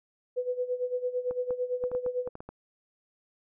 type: tone with tremolo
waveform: sine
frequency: 497.8 Hz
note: B4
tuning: 14 cents sharp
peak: -25 dBFS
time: 0.36-2.29 s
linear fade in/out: 20 ms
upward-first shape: sine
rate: 8.9 Hz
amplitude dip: 80%
type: clicks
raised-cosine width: 1 ms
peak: -27 dBFS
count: 10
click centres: 1.31 / 1.507 / 1.839 / 1.916 / 1.95 / 2.063 / 2.275 / 2.354 / 2.405 / 2.49 s
effects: none